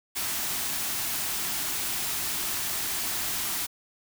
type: band-stop noise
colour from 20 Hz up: white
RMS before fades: -30 dBFS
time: 0.15-3.67 s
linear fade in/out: 20 ms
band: 430 to 610 Hz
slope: 96 dB/octave
effects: none